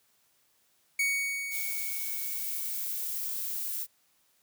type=tone with exponential decay; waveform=45% pulse; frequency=2235 Hz; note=C#7; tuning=14 cents sharp; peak=-24 dBFS; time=0.99-3.02 s; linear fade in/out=5 ms; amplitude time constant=440 ms
type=noise; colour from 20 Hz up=violet; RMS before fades=-34 dBFS; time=1.5-3.87 s; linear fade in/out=50 ms
effects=white hiss -69 dBFS RMS until 4.42 s + high-pass 60 Hz 12 dB/octave